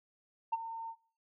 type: tone with ADSR envelope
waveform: sine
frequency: 909 Hz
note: A#5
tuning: 44 cents flat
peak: -25 dBFS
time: 0.52-0.96 s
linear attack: 14 ms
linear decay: 29 ms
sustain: -13 dB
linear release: 69 ms
effects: noise-tail reverb RT60 0.5 s tail -23 dB re dry + tanh soft clip ceiling -26 dBFS